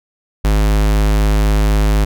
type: tone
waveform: square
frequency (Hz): 52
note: G#1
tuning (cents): +3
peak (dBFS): -11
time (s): 0.44-2.05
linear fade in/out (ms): 10
effects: none